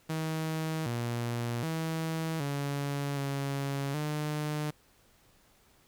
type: tone with pitch steps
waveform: sawtooth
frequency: 158.9 / 118.8 / 161.5 / 141.7 / 139.1 / 150.7 Hz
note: D#3 / A#2 / E3 / C#3 / C#3 / D3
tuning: +37 / +33 / -35 / +38 / +6 / +45 cents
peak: -27 dBFS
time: 0.09-4.71 s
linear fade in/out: 10 ms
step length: 770 ms
effects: pink hiss -64 dBFS RMS until 5.87 s